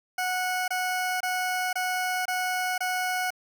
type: tone bursts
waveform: 20% pulse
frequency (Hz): 735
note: F#5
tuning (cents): -12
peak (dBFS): -21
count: 6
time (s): 0.18-3.305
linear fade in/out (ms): 5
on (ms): 500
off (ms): 25
effects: none